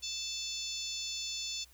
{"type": "harmonic tone", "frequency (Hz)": 880, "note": "A5", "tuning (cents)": 0, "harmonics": [3, 4, 5, 6, 7, 8], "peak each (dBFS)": [-46, -41, -42, -43, -45, -44], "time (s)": [0.02, 1.65], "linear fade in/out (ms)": 20, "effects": ["added 61 Hz sine -61 dBFS peak until 1.73 s", "white hiss -63 dBFS RMS until 1.73 s"]}